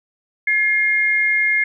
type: tone pair together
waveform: sine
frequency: 1711 / 2130 Hz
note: A6 / C7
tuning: -49 / +30 cents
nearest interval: major third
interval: 379 cents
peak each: -21 / -15 dBFS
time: 0.47-1.64 s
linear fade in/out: 5 ms
effects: none